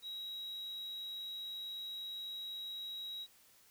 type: tone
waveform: sine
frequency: 3837 Hz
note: A#7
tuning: 49 cents sharp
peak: -39 dBFS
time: 0.02-3.27 s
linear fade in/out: 50 ms
effects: tanh soft clip ceiling -40 dBFS + white hiss -65 dBFS RMS until 3.7 s